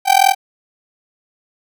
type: tone with amplitude modulation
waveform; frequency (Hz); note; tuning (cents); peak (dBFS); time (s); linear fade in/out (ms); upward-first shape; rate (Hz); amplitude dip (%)
45% pulse; 778; G5; -13; -5; 0.05-0.35; 50; sine; 42.3; 100
effects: none